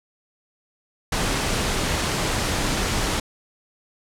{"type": "noise", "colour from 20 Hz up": "pink", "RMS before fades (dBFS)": -23, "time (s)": [1.12, 3.2], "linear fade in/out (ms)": 5, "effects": ["low-pass 9000 Hz 12 dB/octave"]}